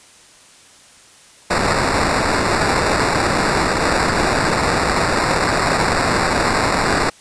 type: noise with sample-and-hold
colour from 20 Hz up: white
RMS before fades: -17 dBFS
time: 1.5-7.1 s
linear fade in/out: 10 ms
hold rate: 3150 Hz
effects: white hiss -46 dBFS RMS until 7.2 s + resampled to 22050 Hz

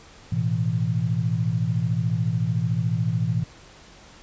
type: chord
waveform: sine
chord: A suspended second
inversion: none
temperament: just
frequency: 110 / 123.75 / 165 Hz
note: A2 / B2 / E3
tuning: 0 / +4 / +2 cents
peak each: -25 dBFS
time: 0.32-3.44 s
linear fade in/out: 5 ms
effects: pink hiss -48 dBFS RMS until 4.22 s + resampled to 16000 Hz

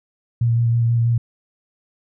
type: tone with vibrato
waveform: sine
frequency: 117.1 Hz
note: A#2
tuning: 8 cents sharp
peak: -14 dBFS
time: 0.41-1.18 s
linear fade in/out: 5 ms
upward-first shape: square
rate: 6.2 Hz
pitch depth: 14 cents each way
effects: none

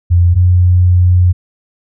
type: tone pair in turn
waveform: sine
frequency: 87.31 / 89.71 Hz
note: F2 / F2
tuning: 0 / +47 cents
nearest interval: unison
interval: 47 cents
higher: second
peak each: -5 dBFS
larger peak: neither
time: 0.1-0.35 / 0.35-1.33 s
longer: second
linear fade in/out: 20 ms
effects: none

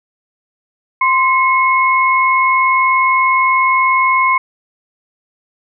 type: tone pair together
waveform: sine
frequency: 1043.2 / 2180 Hz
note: C6 / C#7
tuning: -5 / -29 cents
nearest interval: octave + minor second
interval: 1276 cents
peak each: -11 / -14 dBFS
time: 1.01-4.38 s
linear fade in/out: 5 ms
effects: none

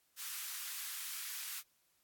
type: high-pass noise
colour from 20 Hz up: white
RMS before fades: -43 dBFS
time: 0.16-1.63 s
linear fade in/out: 50 ms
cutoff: 1200 Hz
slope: 24 dB/octave
effects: white hiss -75 dBFS RMS until 2.03 s + AAC 64 kbps

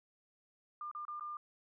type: tone with dropouts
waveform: sine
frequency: 1200 Hz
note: D6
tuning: 37 cents sharp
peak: -40 dBFS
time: 0.81-1.37 s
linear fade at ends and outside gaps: 2 ms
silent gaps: 0.914-0.949 / 1.052-1.081 / 1.197-1.208 s
effects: none

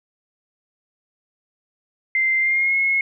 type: tone with pitch glide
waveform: sine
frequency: 2085 to 2171 Hz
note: C7 to C#7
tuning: -7 to -37 cents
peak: -16 dBFS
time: 2.15-3.01 s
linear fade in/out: 2 ms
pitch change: +70 cents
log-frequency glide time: 2.39-2.76 s
effects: none

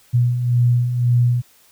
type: beating tone pair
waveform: sine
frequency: 120 / 121.9 Hz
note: B2 / B2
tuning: -49 / -22 cents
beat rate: 1.9 Hz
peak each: -22 / -14 dBFS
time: 0.13-1.42 s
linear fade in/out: 20 ms
effects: white hiss -53 dBFS RMS until 1.71 s

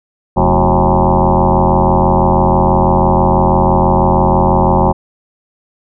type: tone with frequency modulation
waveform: sine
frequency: 369.1 Hz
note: F#4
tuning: 4 cents flat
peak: -7 dBFS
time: 0.36-4.93 s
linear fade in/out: 20 ms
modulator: 86.1 Hz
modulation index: 7
effects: none

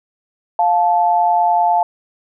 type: tone pair together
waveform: sine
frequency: 702.8 / 873 Hz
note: F5 / A5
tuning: +11 / -14 cents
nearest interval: major third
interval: 375 cents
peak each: -14 dBFS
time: 0.59-1.83 s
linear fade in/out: 2 ms
effects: none

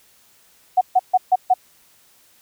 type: tone bursts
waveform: sine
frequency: 740 Hz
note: F#5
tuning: in tune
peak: -10 dBFS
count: 5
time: 0.77-1.54 s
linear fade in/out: 10 ms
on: 42 ms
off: 140 ms
effects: white hiss -55 dBFS RMS until 2.41 s

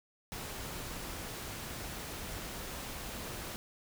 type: noise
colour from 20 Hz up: pink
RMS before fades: -42 dBFS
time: 0.32-3.56 s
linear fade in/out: 0 ms
effects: none

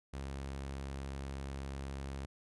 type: tone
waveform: sawtooth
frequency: 68.2 Hz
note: C#2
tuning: 28 cents flat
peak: -36 dBFS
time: 0.13-2.26 s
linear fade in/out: 10 ms
effects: resampled to 24000 Hz

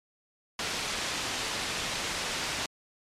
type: low-pass noise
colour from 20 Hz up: white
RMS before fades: -33 dBFS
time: 0.59-2.66 s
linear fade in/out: 2 ms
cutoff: 4800 Hz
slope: 12 dB/octave
effects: low-pass 11000 Hz 12 dB/octave + MP3 64 kbps

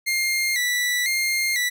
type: tone with vibrato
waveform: sawtooth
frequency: 2040 Hz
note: C7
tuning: 44 cents flat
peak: -17 dBFS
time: 0.06-1.7 s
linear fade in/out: 20 ms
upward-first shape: square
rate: 1 Hz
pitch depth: 65 cents each way
effects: none

